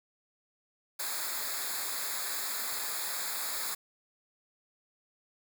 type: noise with comb filter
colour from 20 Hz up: white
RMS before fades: -35 dBFS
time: 0.99-3.75 s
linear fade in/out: 10 ms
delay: 0.34 ms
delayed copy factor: -0.95
effects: none